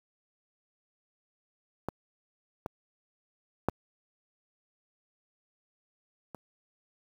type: clicks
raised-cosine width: 1 ms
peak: -18 / -20 / -11 / -27 dBFS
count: 4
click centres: 1.886 / 2.661 / 3.686 / 6.347 s
effects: high-pass 60 Hz 12 dB/octave + 8-bit